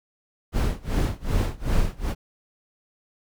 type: noise with tremolo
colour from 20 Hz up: brown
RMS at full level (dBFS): -20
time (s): 0.52-2.15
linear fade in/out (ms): 50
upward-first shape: sine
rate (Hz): 2.6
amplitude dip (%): 95
effects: none